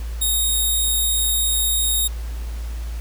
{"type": "tone", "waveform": "5% pulse", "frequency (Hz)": 3729, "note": "A#7", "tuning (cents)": 0, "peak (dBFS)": -10, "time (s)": [0.21, 2.08], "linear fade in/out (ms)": 10, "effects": ["added 57 Hz sine -25 dBFS peak until 3 s", "pink hiss -43 dBFS RMS until 3 s"]}